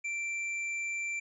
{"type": "tone with tanh clipping", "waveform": "triangle", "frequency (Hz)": 2349, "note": "D7", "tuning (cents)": 0, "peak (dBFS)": -34, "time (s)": [0.04, 1.2], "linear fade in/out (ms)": 10, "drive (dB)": 13, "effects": ["resampled to 24000 Hz"]}